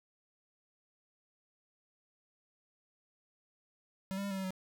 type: tone with pitch steps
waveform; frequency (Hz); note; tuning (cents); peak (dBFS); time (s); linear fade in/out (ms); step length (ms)
square; 191.4 / 198.4 / 200.1 / 193 / 191.1 / 187.2; G3 / G3 / G3 / G3 / G3 / F#3; -41 / +21 / +36 / -27 / -44 / +20; -36; 4.11-4.506; 0; 66
effects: none